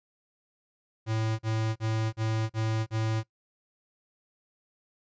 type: tone bursts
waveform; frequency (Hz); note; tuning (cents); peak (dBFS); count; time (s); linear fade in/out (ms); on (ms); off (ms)
square; 110.7; A2; +11; -27; 6; 1.06-3.235; 50; 330; 39
effects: noise-tail reverb RT60 0.1 s tail -20 dB re dry + resampled to 16000 Hz